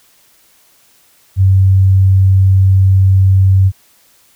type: tone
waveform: sine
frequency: 95.6 Hz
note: G2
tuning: 43 cents flat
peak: -5 dBFS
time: 1.36-3.72 s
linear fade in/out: 50 ms
effects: white hiss -50 dBFS RMS until 4.35 s